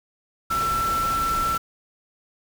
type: tone in noise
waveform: sine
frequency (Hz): 1340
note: E6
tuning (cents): +28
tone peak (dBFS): -21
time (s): 0.5-1.58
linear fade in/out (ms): 10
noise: pink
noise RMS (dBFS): -31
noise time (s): 0.5-1.58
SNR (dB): +7
effects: none